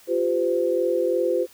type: chord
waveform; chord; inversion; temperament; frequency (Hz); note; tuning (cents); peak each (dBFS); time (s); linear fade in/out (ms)
sine; F suspended second; none; equal with one note detuned; 349.2 / 392 / 511.3; F4 / G4 / C5; 0 / 0 / -40; -24 / -26 / -22; 0.07-1.47; 50
effects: white hiss -52 dBFS RMS until 1.53 s